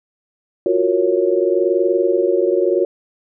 sine chord, Gb major seventh, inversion third, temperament equal, 349.2 / 370 / 466.2 / 554.4 Hz, F4 / Gb4 / Bb4 / Db5, 0 / 0 / 0 / 0 cents, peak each -19 / -17 / -20 / -20 dBFS, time 0.66-2.85 s, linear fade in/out 2 ms, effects none

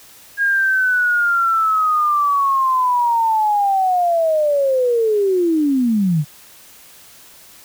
sine linear sweep, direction down, 1636 to 140.4 Hz, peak -13 dBFS, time 0.37-6.25 s, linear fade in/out 50 ms, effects white hiss -44 dBFS RMS until 7.64 s

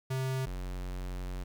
square tone pair in turn, 131.5 / 45.64 Hz, C3 / F#1, +9 / -23 cents, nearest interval octave + tritone, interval 1832 cents, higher first, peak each -31 / -36 dBFS, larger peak first, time 0.1-0.46 / 0.46-1.44 s, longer second, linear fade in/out 10 ms, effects 12-bit

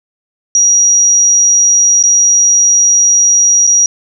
sine tone with dropouts, 5750 Hz, F8, 50 cents sharp, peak -5 dBFS, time 0.55-3.86 s, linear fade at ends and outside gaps 1 ms, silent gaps 2.027-2.037 / 3.668-3.674 s, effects none

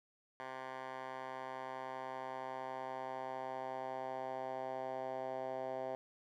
10% pulse tone with band-pass filter sweep, 130.7 Hz, C3, 1 cent flat, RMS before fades -43 dBFS, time 0.4-5.95 s, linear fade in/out 0 ms, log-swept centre 1200 to 660 Hz, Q 2.3, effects none

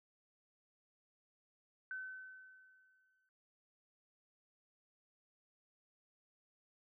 sine tone with exponential decay, 1522 Hz, F#6, 48 cents sharp, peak -40 dBFS, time 1.91-3.29 s, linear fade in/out 1 ms, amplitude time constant 300 ms, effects noise-tail reverb RT60 0.3 s tail -23 dB re dry

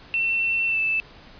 sine tone with pitch glide, 2695 to 2638 Hz, E7 to E7, +38 to +1 cents, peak -20 dBFS, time 0.14-1 s, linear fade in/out 0 ms, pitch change -37 cents, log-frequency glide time 0.68-0.78 s, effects pink hiss -47 dBFS RMS until 1.39 s + resampled to 11025 Hz

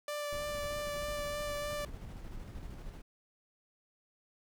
sawtooth tone with vibrato, 587.3 Hz, D5, in tune, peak -32 dBFS, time 0.08-1.85 s, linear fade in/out 2 ms, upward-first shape sine, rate 3.2 Hz, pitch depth 12 cents each way
brown noise with tremolo, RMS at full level -44 dBFS, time 0.32-3.02 s, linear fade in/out 10 ms, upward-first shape square, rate 13 Hz, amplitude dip 30%
click train, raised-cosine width 5 ms, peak -38 dBFS, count 21, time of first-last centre 0.55-2.696 s, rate 9.32 Hz
effects none

